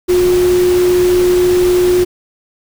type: tone in noise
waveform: sine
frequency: 359.8 Hz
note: F#4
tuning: 48 cents flat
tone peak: -8 dBFS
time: 0.08-2.05 s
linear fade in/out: 20 ms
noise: pink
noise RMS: -23 dBFS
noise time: 0.08-2.05 s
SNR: +12 dB
effects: none